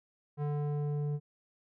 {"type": "tone with low-pass filter sweep", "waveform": "square", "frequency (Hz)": 146.83, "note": "D3", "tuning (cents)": 0, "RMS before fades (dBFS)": -33, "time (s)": [0.37, 1.2], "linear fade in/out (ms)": 50, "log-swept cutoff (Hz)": [940, 360], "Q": 0.86, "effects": []}